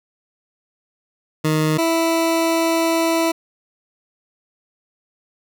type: tone pair in turn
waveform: 20% pulse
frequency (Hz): 155.56 / 329.6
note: D#3 / E4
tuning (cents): 0 / 0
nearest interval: octave + minor second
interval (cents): 1300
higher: second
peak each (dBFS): -11 / -11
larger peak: neither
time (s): 1.44-1.78 / 1.78-3.32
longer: second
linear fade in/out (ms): 10
effects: none